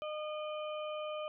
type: harmonic tone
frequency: 610 Hz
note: D#5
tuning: 34 cents flat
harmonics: 1 / 2 / 4 / 5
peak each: -38 / -44 / -51 / -50 dBFS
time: 0.02-1.28 s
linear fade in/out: 0 ms
effects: none